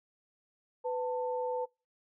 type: tone pair together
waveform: sine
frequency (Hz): 499.6 / 890.2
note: B4 / A5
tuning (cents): +20 / +20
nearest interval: minor seventh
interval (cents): 1000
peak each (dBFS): -32 / -36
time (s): 0.84-1.66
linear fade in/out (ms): 20
effects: noise-tail reverb RT60 0.3 s tail -25 dB re dry